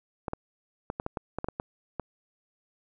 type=clicks; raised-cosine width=1 ms; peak=-17 dBFS; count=11; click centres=0.282 / 0.334 / 0.901 / 0.999 / 1.064 / 1.172 / 1.386 / 1.444 / 1.486 / 1.599 / 1.997 s; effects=none